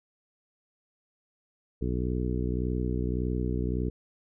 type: harmonic tone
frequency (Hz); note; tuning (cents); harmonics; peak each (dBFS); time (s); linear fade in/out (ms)
61.74; B1; 0; 1 / 2 / 3 / 4 / 5 / 6 / 7; -30 / -33 / -35 / -36 / -37 / -38 / -38; 1.81-3.9; 10
effects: none